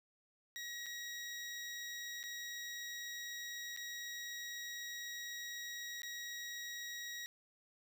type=tone with dropouts; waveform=20% pulse; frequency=1904 Hz; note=A#6; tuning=36 cents sharp; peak=-38 dBFS; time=0.56-7.26 s; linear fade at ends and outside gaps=0 ms; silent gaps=0.86-0.865 / 2.23-2.238 / 3.764-3.773 / 6.019-6.032 s; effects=none